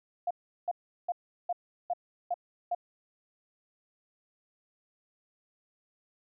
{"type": "tone bursts", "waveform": "sine", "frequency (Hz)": 704, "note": "F5", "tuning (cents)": 14, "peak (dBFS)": -27, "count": 7, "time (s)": [0.27, 2.749], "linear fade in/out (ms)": 5, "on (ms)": 37, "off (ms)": 370, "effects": []}